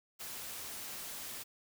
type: noise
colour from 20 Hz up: white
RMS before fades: -44 dBFS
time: 0.19-1.44 s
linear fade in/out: 20 ms
effects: none